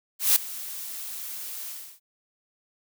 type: noise with ADSR envelope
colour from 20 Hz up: blue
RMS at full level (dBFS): -17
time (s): 0.19-2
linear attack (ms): 170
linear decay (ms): 5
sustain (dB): -19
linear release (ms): 320
effects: none